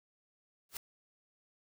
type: noise with exponential growth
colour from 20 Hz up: white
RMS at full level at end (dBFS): -36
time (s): 0.69-0.77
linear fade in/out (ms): 2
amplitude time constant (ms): 16
effects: none